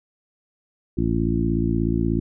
harmonic tone with a mistuned harmonic, 56.6 Hz, A1, 50 cents sharp, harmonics 1 / 2 / 3 / 4 / 5 / 6, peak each -26 / -26 / -26 / -26 / -26 / -26 dBFS, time 0.97-2.2 s, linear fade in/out 10 ms, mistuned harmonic 1, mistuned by +30 cents, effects none

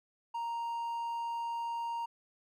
triangle tone, 932.3 Hz, A#5, in tune, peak -32 dBFS, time 0.34-2.06 s, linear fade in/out 10 ms, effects none

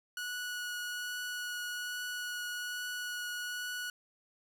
sawtooth tone with vibrato, 1464 Hz, F#6, 19 cents flat, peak -33 dBFS, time 0.17-3.9 s, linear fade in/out 2 ms, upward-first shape triangle, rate 1.2 Hz, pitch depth 10 cents each way, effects none

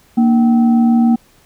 sine tone with frequency modulation, 233.1 Hz, A#3, in tune, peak -8 dBFS, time 0.17-1.16 s, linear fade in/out 10 ms, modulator 533 Hz, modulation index 0.39, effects pink hiss -51 dBFS RMS until 1.45 s

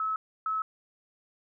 sine tone pair in turn, 1295 / 1295 Hz, E6 / E6, -31 / -31 cents, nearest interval unison, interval 0 cents, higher neither, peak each -27 dBFS, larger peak neither, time 0-0.16 / 0.46-0.62 s, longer neither, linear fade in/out 2 ms, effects none

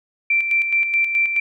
sine tone with tremolo, 2349 Hz, D7, in tune, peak -14 dBFS, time 0.3-1.4 s, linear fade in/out 5 ms, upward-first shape square, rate 4.7 Hz, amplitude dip 50%, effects none

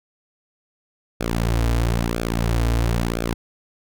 sawtooth tone with flanger, 57.6 Hz, A#1, 20 cents flat, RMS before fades -21 dBFS, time 1.2-3.34 s, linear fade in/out 10 ms, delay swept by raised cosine 1 to 5.5 ms, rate 1 Hz, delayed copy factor -0.8, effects none

